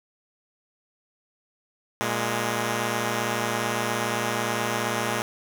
5% pulse tone pair together, 117.49 / 207.7 Hz, A#2 / G#3, +14 / 0 cents, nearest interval minor seventh, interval 986 cents, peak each -16 dBFS, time 2.01-5.22 s, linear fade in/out 0 ms, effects none

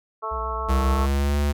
harmonic tone, 220 Hz, A3, in tune, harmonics 2 / 3 / 4 / 5 / 6, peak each -35 / -35 / -34 / -29 / -33 dBFS, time 0.22-1.07 s, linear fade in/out 20 ms
triangle tone with vibrato, 60.3 Hz, B1, 41 cents flat, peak -28 dBFS, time 0.31-1.02 s, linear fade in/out 10 ms, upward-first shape sine, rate 7.2 Hz, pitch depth 120 cents each way
square tone with pitch glide, 67 to 72.22 Hz, C2 to D2, +42 to -28 cents, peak -20 dBFS, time 0.68-1.53 s, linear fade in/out 20 ms, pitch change +130 cents, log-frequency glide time 0.91-1.38 s
effects none

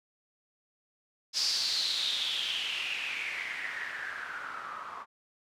blue noise with low-pass filter sweep, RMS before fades -34 dBFS, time 1.33-5.06 s, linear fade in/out 50 ms, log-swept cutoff 5100 to 1100 Hz, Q 6.4, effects none

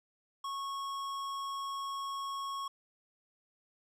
sine tone with tanh clipping, 1100 Hz, C#6, 14 cents flat, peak -38 dBFS, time 0.44-2.68 s, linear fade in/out 5 ms, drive 16 dB, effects none

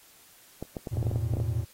clicks, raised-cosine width 2 ms, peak -20 dBFS, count 11, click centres 0.626 / 0.768 / 0.872 / 0.971 / 1.028 / 1.068 / 1.114 / 1.159 / 1.337 / 1.37 / 1.401 s
triangle chord, E suspended fourth, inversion none, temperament equal with one note detuned, 82.41 / 110 / 121.91 Hz, E2 / A2 / B2, 0 / 0 / -22 cents, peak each -30 / -27 / -30 dBFS, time 0.91-1.65 s, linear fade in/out 20 ms
effects white hiss -56 dBFS RMS until 1.73 s + AAC 48 kbps

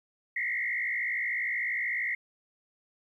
sine tone with frequency modulation, 2020 Hz, B6, 39 cents sharp, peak -28 dBFS, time 0.36-2.15 s, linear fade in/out 5 ms, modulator 56.6 Hz, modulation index 2.6, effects 11-bit

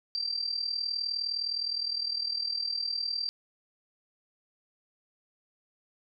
sine tone with amplitude modulation, 4700 Hz, D8, 1 cent sharp, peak -26 dBFS, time 0.15-3.29 s, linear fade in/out 0 ms, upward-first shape sine, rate 39.6 Hz, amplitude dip 75%, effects none

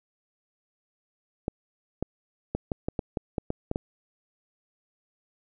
clicks, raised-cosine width 2 ms, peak -14 dBFS, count 11, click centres 1.481 / 2.026 / 2.55 / 2.718 / 2.885 / 2.992 / 3.172 / 3.382 / 3.504 / 3.714 / 3.759 s, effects none

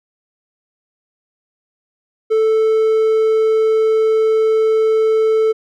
triangle tone, 440 Hz, A4, in tune, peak -9 dBFS, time 2.3-5.53 s, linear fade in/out 20 ms, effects none

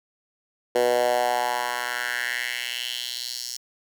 10% pulse tone with high-pass filter sweep, 122.3 Hz, B2, 16 cents flat, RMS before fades -26 dBFS, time 0.75-3.57 s, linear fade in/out 5 ms, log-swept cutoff 460 to 5500 Hz, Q 3.1, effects none

